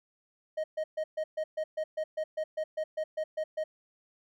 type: tone bursts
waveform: triangle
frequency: 624 Hz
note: D#5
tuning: 5 cents sharp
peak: -27 dBFS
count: 16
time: 0.57-3.64 s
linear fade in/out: 10 ms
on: 70 ms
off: 130 ms
effects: none